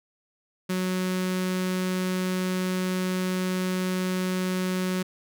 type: tone with notch filter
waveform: sawtooth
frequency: 184.4 Hz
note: F#3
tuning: 6 cents flat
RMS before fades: -27 dBFS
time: 0.69-5.03 s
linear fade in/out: 10 ms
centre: 760 Hz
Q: 1.8
effects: none